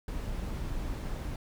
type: noise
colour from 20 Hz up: brown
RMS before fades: -35 dBFS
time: 0.08-1.36 s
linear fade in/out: 2 ms
effects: none